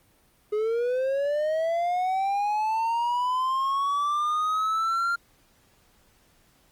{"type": "linear sweep", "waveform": "triangle", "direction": "up", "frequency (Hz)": [415.9, 1396.9], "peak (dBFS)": -21, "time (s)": [0.52, 5.16], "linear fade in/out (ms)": 10, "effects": ["pink hiss -62 dBFS RMS until 6.71 s", "Opus 32 kbps"]}